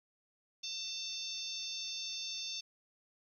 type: harmonic tone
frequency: 896 Hz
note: A5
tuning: 31 cents sharp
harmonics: 3 / 4 / 5 / 6 / 7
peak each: -49 / -43 / -45 / -44 / -47 dBFS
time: 0.63-2.61 s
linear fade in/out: 10 ms
effects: 12-bit